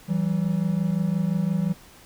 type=tone pair together; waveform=triangle; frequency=164.81 / 190.57 Hz; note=E3 / G3; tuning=0 / -49 cents; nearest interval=minor third; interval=251 cents; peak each=-22 dBFS; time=0.08-1.74 s; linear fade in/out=20 ms; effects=pink hiss -50 dBFS RMS until 2.05 s